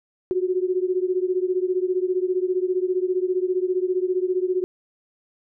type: beating tone pair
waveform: sine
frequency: 362.6 / 377.6 Hz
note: F#4 / F#4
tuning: -35 / +35 cents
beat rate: 15 Hz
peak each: -22 / -24 dBFS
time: 0.31-4.64 s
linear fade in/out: 0 ms
effects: none